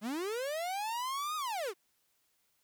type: linear two-way sweep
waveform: 45% pulse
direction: up then down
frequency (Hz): 195.2 to 1263 to 336.4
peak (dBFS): -34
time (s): 0.01-1.74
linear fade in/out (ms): 50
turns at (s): 1.36
effects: white hiss -75 dBFS RMS until 2.63 s